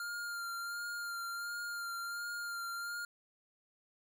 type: tone with vibrato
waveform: square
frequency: 1400 Hz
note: F6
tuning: 4 cents sharp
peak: -39 dBFS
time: 0-3.05 s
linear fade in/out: 2 ms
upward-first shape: sine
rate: 1.4 Hz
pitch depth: 22 cents each way
effects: none